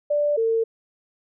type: tone pair in turn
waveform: sine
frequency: 587.3 / 452.4 Hz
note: D5 / A4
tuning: 0 / +48 cents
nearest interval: perfect fourth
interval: 452 cents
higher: first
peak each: -18 dBFS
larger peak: neither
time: 0.1-0.37 / 0.37-0.64 s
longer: neither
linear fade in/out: 10 ms
effects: none